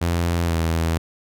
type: tone with pitch glide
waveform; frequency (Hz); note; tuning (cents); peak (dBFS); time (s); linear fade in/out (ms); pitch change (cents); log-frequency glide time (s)
sawtooth; 85.4 to 82.25; F2 to E2; -38 to -3; -15; 0.01-0.98; 10; -65; 0.45-0.55
effects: none